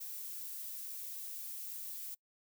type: noise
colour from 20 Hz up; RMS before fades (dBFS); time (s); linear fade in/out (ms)
violet; -44; 0-2.15; 10
effects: noise-tail reverb RT60 0.1 s tail -25 dB re dry